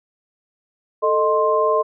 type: tone cluster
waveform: sine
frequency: 441.3 / 619 / 1051 Hz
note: A4 / D#5 / C6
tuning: +5 / -9 / +7 cents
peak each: -19 dBFS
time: 1.02-1.83 s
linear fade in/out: 20 ms
effects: none